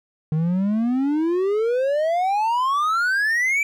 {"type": "exponential sweep", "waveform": "triangle", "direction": "up", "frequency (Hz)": [151.8, 2349], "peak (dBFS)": -16, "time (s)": [0.32, 3.63], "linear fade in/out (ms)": 2, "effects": []}